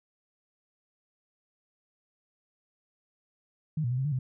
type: tone with pitch steps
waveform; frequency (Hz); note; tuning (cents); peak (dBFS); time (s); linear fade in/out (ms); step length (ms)
sine; 155.3 / 120.2 / 126.1 / 133.1 / 148.6 / 128.9; D#3 / B2 / B2 / C3 / D3 / C3; -3 / -46 / +36 / +30 / +21 / -26; -26; 3.77-4.19; 5; 70
effects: none